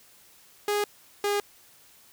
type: tone pair in turn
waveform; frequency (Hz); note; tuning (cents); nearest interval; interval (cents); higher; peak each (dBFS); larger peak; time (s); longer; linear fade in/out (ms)
sawtooth; 413.1 / 408.4; G#4 / G#4; -9 / -29; unison; 20; first; -20; neither; 0.68-0.84 / 1.24-1.4; neither; 2
effects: white hiss -56 dBFS RMS until 2.12 s